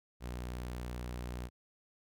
sawtooth tone, 61 Hz, B1, 21 cents flat, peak -35 dBFS, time 0.2-1.5 s, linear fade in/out 50 ms, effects none

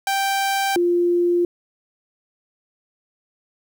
sawtooth / sine tone pair in turn, 784 / 349.2 Hz, G5 / F4, 0 / 0 cents, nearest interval octave + major second, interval 1400 cents, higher first, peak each -15 dBFS, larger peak neither, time 0.07-0.76 / 0.76-1.45 s, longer neither, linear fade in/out 2 ms, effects 9-bit

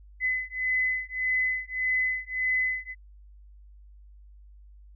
sine beating tone pair, 2020 / 2021.7 Hz, B6 / B6, +39 / +40 cents, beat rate 1.7 Hz, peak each -28 dBFS, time 0.2-2.95 s, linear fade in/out 50 ms, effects added 50 Hz sine -48 dBFS peak until 4.95 s

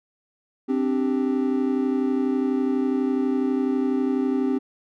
triangle chord, C suspended second, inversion none, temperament equal, 261.6 / 293.7 / 392 Hz, C4 / D4 / G4, 0 / 0 / 0 cents, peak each -20 / -25 / -25 dBFS, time 0.68-4.59 s, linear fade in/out 20 ms, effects none

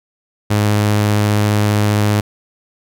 sawtooth tone with vibrato, 104.5 Hz, G#2, 11 cents sharp, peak -8 dBFS, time 0.5-2.21 s, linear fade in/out 10 ms, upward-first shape sine, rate 15 Hz, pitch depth 8 cents each way, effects none

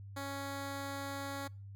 10% pulse tone, 277.6 Hz, C#4, 3 cents sharp, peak -31 dBFS, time 0.16-1.48 s, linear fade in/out 10 ms, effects noise-tail reverb RT60 0.4 s tail -26 dB re dry + added 99 Hz sine -46 dBFS peak until 1.75 s

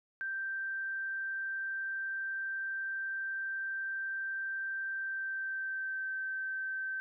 sine tone with pitch glide, 1568 to 1550 Hz, G6 to G6, 0 to -20 cents, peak -34 dBFS, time 0.21-7 s, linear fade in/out 0 ms, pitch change -20 cents, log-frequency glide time 4.9-6.1 s, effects none

